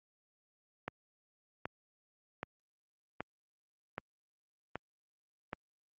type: click train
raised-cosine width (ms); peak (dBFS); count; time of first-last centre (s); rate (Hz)
0.5; -22; 7; 0.88-5.531; 1.29
effects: high-pass 80 Hz 12 dB/octave + Opus 48 kbps